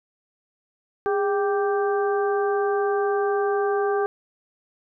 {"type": "harmonic tone with a mistuned harmonic", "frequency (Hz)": 392, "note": "G4", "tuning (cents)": 0, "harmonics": [1, 2, 3, 4], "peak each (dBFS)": [-21, -27, -31, -33], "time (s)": [1.06, 4.06], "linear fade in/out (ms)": 0, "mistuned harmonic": 1, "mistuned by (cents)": 70, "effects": []}